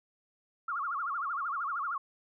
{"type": "tone with vibrato", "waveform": "sine", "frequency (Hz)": 1244.5, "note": "D#6", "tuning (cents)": 0, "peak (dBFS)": -31, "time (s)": [0.68, 1.98], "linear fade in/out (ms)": 5, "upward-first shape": "sine", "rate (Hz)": 13, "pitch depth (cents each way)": 230, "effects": []}